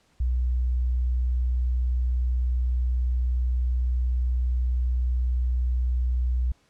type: tone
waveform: sine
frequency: 61.74 Hz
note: B1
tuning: in tune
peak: -21 dBFS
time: 0.2-6.52 s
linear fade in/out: 5 ms
effects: pink hiss -64 dBFS RMS until 6.69 s + low-pass 8000 Hz 12 dB/octave